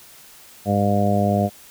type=harmonic tone; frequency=101.3 Hz; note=G#2; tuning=43 cents flat; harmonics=1 / 2 / 3 / 4 / 5 / 6 / 7; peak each=-22 / -20 / -30 / -29 / -28 / -24 / -23 dBFS; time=0.65-1.5 s; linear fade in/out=50 ms; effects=white hiss -46 dBFS RMS until 1.7 s